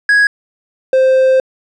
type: tone pair in turn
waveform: triangle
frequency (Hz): 1661.2 / 523.2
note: G#6 / C5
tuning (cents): 0 / 0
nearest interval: octave + minor sixth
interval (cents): 2000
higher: first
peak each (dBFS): -5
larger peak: neither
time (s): 0.09-0.27 / 0.93-1.4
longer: second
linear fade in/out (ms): 2
effects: resampled to 22050 Hz